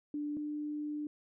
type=tone pair in turn; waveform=sine; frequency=294.7 / 298 Hz; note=D4 / D4; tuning=+6 / +25 cents; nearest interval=unison; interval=19 cents; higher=second; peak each=-34 / -35 dBFS; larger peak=first; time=0.14-0.37 / 0.37-1.07 s; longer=second; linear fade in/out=2 ms; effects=none